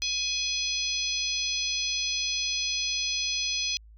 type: harmonic tone with a mistuned harmonic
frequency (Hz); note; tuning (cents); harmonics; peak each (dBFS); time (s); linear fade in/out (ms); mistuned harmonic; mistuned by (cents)
838; G#5; +15; 3 / 4 / 5 / 6 / 7; -33 / -33 / -33 / -33 / -33; 0.02-3.77; 0; 7; +33
effects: added 54 Hz sine -48 dBFS peak until 3.97 s